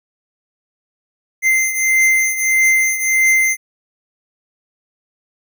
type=beating tone pair; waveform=square; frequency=2080 / 2081.6 Hz; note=C7 / C7; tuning=-11 / -9 cents; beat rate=1.6 Hz; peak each=-14 / -19 dBFS; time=1.42-3.57 s; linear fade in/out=50 ms; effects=none